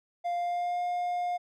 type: tone with pitch glide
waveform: triangle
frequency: 698.5 to 710.3 Hz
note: F5 to F5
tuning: 0 to +29 cents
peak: -26 dBFS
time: 0.24-1.38 s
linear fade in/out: 20 ms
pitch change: +29 cents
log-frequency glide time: 0.35-0.82 s
effects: none